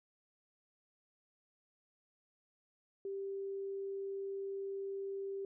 sine tone, 392.4 Hz, G4, 2 cents sharp, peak -38 dBFS, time 3.05-5.45 s, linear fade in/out 2 ms, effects none

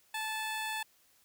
15% pulse tone, 873 Hz, A5, 14 cents flat, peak -28 dBFS, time 0.14-0.83 s, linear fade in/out 5 ms, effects white hiss -67 dBFS RMS until 1.24 s

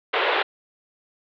pink band-pass noise, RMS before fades -22 dBFS, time 0.13-0.43 s, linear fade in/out 10 ms, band 390 to 3600 Hz, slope 48 dB/octave, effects none

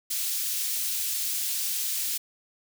white high-pass noise, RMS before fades -29 dBFS, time 0.1-2.18 s, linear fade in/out 10 ms, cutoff 3400 Hz, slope 12 dB/octave, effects none

